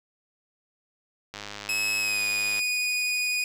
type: click train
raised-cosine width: 0.2 ms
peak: -19 dBFS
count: 130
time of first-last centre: 1.34-2.592 s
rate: 103 Hz
type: tone with pitch glide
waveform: sawtooth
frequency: 2573 to 2472 Hz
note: E7 to D#7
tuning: -43 to -12 cents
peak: -21 dBFS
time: 1.69-3.44 s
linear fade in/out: 2 ms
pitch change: -69 cents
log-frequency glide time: 1.99-2.23 s
effects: low-pass 12000 Hz 12 dB/octave + 8-bit